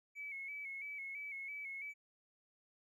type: tone with vibrato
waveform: triangle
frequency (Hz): 2237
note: C#7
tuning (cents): +15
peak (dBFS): -39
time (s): 0.15-1.94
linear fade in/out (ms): 50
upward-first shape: square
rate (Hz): 3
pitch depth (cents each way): 45
effects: tanh soft clip ceiling -41 dBFS